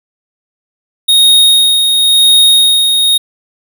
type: tone with tremolo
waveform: square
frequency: 3729 Hz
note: A#7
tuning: in tune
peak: -4 dBFS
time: 1.08-3.18 s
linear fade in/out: 10 ms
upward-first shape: sine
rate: 0.95 Hz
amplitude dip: 40%
effects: none